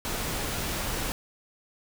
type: noise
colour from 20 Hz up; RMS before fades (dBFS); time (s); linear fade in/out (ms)
pink; -31; 0.05-1.12; 0
effects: none